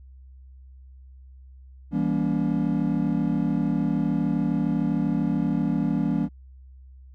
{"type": "chord", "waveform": "triangle", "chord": "E diminished seventh", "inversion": "none", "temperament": "just", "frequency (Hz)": [164.81, 197.78, 237.3, 284.8], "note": ["E3", "G3", "Bb3", "Db4"], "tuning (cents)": [0, 16, 31, 47], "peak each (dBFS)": -25, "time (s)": [1.91, 6.29], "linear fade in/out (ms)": 50, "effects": ["added 65 Hz sine -44 dBFS peak until 7.14 s"]}